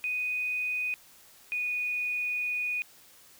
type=tone pair in turn; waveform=sine; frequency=2489 / 2469 Hz; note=D#7 / D#7; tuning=0 / -14 cents; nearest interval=unison; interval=14 cents; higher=first; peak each=-28 dBFS; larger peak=neither; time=0.04-0.94 / 1.52-2.82 s; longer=second; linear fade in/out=0 ms; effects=white hiss -56 dBFS RMS until 3.39 s